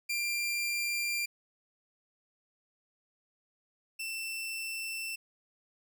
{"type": "tone pair in turn", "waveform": "sawtooth", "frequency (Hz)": [2379, 2677], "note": ["D7", "E7"], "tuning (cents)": [22, 26], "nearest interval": "major second", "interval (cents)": 204, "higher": "second", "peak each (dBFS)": [-27, -32], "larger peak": "first", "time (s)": [[0.09, 1.26], [3.99, 5.16]], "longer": "neither", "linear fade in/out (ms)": 10, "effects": []}